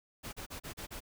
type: noise bursts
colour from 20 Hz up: pink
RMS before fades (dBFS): -43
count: 6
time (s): 0.23-1.005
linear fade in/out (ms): 20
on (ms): 100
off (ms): 35
effects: none